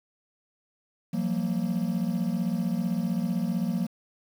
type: tone cluster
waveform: triangle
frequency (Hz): 172.9 / 188.5 / 231.1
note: F3 / F#3 / A#3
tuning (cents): -17 / +32 / -15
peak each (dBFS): -27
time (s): 1.13-3.87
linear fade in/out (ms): 10
effects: tanh soft clip ceiling -16 dBFS + 8-bit